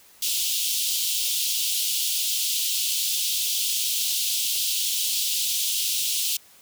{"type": "high-pass noise", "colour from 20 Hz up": "pink", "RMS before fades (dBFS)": -25, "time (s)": [0.22, 6.37], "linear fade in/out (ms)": 5, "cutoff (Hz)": 2900, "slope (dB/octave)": 48, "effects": ["white hiss -53 dBFS RMS until 6.61 s"]}